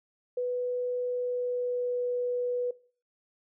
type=tone with pitch glide; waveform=sine; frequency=494.5 to 491.4 Hz; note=B4 to B4; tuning=+2 to -9 cents; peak=-27 dBFS; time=0.37-2.71 s; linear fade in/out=5 ms; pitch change=-11 cents; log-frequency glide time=1.04-2.03 s; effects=noise-tail reverb RT60 0.4 s tail -19 dB re dry